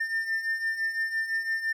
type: beating tone pair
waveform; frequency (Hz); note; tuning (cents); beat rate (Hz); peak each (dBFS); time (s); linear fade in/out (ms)
triangle; 1795 / 1800.9; A6 / A6; +34 / +40; 5.9; -32 / -26; 0-1.73; 10
effects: none